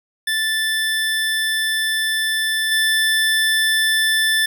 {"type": "tone with level steps", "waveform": "25% pulse", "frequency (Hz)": 1760, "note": "A6", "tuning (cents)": 0, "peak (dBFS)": [-14, -11], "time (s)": [0.27, 4.46], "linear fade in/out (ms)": 5, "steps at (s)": 2.71, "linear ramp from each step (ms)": 10, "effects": []}